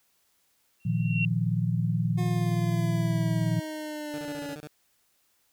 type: tone with exponential growth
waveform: sine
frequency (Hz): 2735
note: F7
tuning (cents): -37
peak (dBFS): -24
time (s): 0.8-1.25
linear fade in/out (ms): 2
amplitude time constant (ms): 97
type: chord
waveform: sine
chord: Bb suspended fourth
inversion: none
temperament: equal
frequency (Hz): 116.54 / 155.56 / 174.61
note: Bb2 / Eb3 / F3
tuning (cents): 0 / 0 / 0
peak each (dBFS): -27 / -29 / -28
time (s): 0.85-3.6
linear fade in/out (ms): 10
type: linear sweep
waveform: 25% pulse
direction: down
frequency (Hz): 359.6 to 282.8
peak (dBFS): -30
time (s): 2.17-4.56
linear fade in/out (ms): 20
type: tone bursts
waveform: 15% pulse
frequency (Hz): 150.6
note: D3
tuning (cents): +44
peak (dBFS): -33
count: 8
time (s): 4.14-4.672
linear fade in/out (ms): 0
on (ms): 42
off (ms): 28
effects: white hiss -69 dBFS RMS until 5.52 s